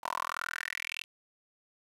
10% pulse tone with high-pass filter sweep, 41.65 Hz, E1, 19 cents sharp, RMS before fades -37 dBFS, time 0.03-1.04 s, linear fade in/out 10 ms, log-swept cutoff 870 to 2800 Hz, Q 6.2, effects resampled to 32000 Hz + 9-bit

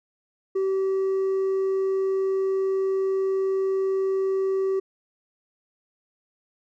triangle tone with hard clipping, 384.4 Hz, G4, 34 cents flat, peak -20 dBFS, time 0.55-4.8 s, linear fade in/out 10 ms, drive 1 dB, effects none

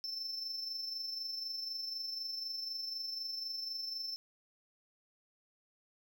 triangle tone with amplitude modulation, 5320 Hz, E8, 15 cents sharp, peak -35 dBFS, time 0.04-4.16 s, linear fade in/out 0 ms, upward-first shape sine, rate 24 Hz, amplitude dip 45%, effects none

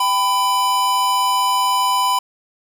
square tone pair together, 784 / 999.5 Hz, G5 / B5, 0 / +20 cents, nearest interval major third, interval 420 cents, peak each -25 / -16 dBFS, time 0-2.19 s, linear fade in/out 5 ms, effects none

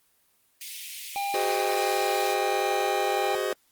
pink high-pass noise, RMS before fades -38 dBFS, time 0.61-2.34 s, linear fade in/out 2 ms, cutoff 2200 Hz, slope 48 dB/octave
harmonic tone, 800 Hz, G5, 35 cents sharp, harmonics 1 / 3 / 5, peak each -27 / -37 / -41 dBFS, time 1.16-3.35 s, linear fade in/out 0 ms
45% pulse chord, Ab dominant seventh, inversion third, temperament just, 373.8 / 415.3 / 519.1 / 623 Hz, Gb4 / Ab4 / C5 / Eb5, +18 / 0 / -14 / +2 cents, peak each -31 / -31 / -32 / -33 dBFS, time 1.34-3.53 s, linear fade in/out 2 ms
effects white hiss -66 dBFS RMS until 3.71 s + Opus 24 kbps

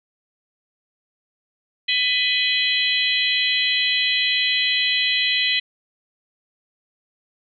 sine tone cluster, 1994 / 2505 / 3052 / 3318 / 4019 Hz, B6 / D#7 / G7 / G#7 / B7, +16 / +11 / -47 / -2 / +30 cents, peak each -24 dBFS, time 1.88-5.6 s, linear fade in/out 10 ms, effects none

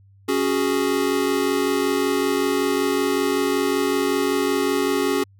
square chord, C# suspended fourth, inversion none, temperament equal, 277.2 / 370 / 415.3 Hz, C#4 / F#4 / G#4, 0 / 0 / 0 cents, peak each -24 dBFS, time 0.28-5.24 s, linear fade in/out 10 ms, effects added 98 Hz sine -49 dBFS peak until 5.39 s

